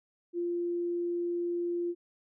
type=tone; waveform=sine; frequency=347 Hz; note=F4; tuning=11 cents flat; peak=-29 dBFS; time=0.33-1.95 s; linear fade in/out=50 ms; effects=none